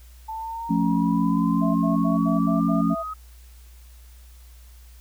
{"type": "exponential sweep", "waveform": "sine", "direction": "up", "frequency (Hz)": [880, 1270], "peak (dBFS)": -29, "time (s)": [0.28, 3.14], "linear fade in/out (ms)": 10}
{"type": "chord", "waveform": "sine", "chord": "F augmented", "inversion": "none", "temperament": "equal", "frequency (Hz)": [174.61, 220, 277.2], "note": ["F3", "A3", "C#4"], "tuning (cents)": [0, 0, 0], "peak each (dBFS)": -23, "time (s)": [0.69, 2.95], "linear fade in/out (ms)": 20}
{"type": "tone bursts", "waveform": "sine", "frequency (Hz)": 661, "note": "E5", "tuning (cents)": 5, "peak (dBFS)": -28, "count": 7, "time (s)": [1.61, 3.034], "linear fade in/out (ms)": 20, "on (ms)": 140, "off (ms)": 74}
{"effects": ["added 60 Hz sine -44 dBFS peak until 5 s", "white hiss -56 dBFS RMS until 5 s"]}